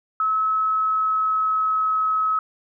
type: tone with pitch glide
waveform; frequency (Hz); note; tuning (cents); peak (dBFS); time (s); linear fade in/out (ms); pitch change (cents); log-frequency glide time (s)
sine; 1292 to 1283.1; E6 to E6; -35 to -47; -18; 0.2-2.39; 2; -12; 0.48-2
effects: none